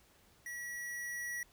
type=tone with level ramp; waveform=square; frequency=1930 Hz; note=B6; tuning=40 cents flat; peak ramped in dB=-42 to -38 dBFS; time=0.46-1.43 s; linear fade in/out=2 ms; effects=pink hiss -66 dBFS RMS until 1.52 s